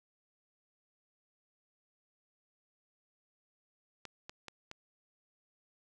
clicks, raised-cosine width 0.2 ms, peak -27 dBFS, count 4, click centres 4.053 / 4.295 / 4.483 / 4.714 s, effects none

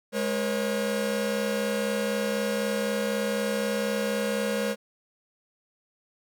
45% pulse tone cluster, 209.2 / 480 / 544 Hz, G#3 / B4 / C#5, +13 / -49 / -33 cents, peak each -30 dBFS, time 0.12-4.76 s, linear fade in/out 50 ms, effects none

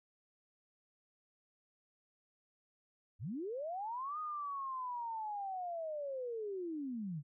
sine linear two-way sweep, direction up then down, 75.7 to 1247 to 134.9 Hz, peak -38 dBFS, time 3.19-7.23 s, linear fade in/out 50 ms, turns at 4.19 s, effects none

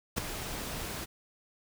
pink noise with ADSR envelope, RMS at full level -28 dBFS, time 0.16-1.06 s, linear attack 21 ms, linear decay 7 ms, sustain -10 dB, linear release 28 ms, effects none

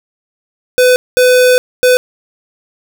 square tone bursts at uneven times, 502 Hz, B4, 28 cents sharp, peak -6 dBFS, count 3, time 0.78-0.96 / 1.17-1.58 / 1.83-1.97 s, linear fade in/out 0 ms, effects none

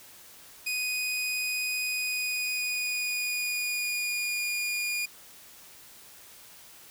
sawtooth tone with pitch glide, 2489 to 2434 Hz, D#7 to D#7, 0 to -39 cents, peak -25 dBFS, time 0.66-5.06 s, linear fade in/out 10 ms, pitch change -39 cents, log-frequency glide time 1.88-4.45 s, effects white hiss -51 dBFS RMS until 6.9 s

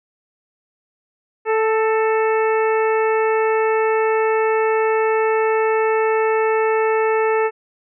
harmonic tone with a mistuned harmonic, 440 Hz, A4, in tune, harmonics 1 / 2 / 3 / 4 / 5 / 6, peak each -16 / -22 / -26 / -28 / -30 / -32 dBFS, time 1.45-7.51 s, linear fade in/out 50 ms, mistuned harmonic 4, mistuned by +21 cents, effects none

